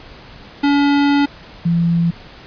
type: tone pair in turn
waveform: square / sine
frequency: 284.8 / 169.34 Hz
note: C#4 / E3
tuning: +47 / +47 cents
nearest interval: major sixth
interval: 900 cents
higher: first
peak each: -12 dBFS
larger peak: neither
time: 0.63-1.26 / 1.65-2.11 s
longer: first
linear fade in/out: 10 ms
effects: pink hiss -39 dBFS RMS until 2.46 s + resampled to 11025 Hz